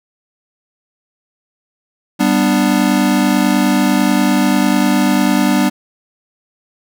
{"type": "chord", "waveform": "square", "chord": "G major", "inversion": "none", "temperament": "equal with one note detuned", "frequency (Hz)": [196, 246.9, 296.2], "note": ["G3", "B3", "D4"], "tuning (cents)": [0, 0, 15], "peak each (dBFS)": -16, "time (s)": [2.19, 5.7], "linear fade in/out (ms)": 20, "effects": []}